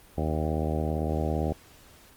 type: harmonic tone with a mistuned harmonic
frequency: 77.78 Hz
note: D#2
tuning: in tune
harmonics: 1 / 2 / 3 / 4 / 5 / 6 / 7 / 8 / 9 / 10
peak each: -29 / -32 / -34 / -35 / -36 / -37 / -37 / -38 / -39 / -39 dBFS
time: 0.17-1.53 s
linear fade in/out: 10 ms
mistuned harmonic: 10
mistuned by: +21 cents
effects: pink hiss -54 dBFS RMS until 2.16 s + Opus 32 kbps